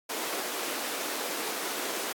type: high-pass noise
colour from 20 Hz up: pink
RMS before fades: -34 dBFS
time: 0.09-2.13 s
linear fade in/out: 10 ms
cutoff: 300 Hz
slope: 24 dB/octave
effects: AAC 64 kbps